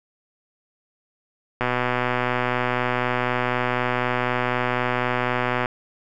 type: click train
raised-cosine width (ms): 0.5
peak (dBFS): -7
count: 503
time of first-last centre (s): 1.61-5.658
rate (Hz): 124
effects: none